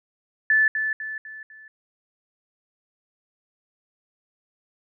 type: tone with echo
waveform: sine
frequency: 1746 Hz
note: A6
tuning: 14 cents flat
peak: -15 dBFS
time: 0.5-0.68 s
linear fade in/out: 2 ms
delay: 250 ms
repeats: 4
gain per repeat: -7 dB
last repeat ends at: 1.68 s
effects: none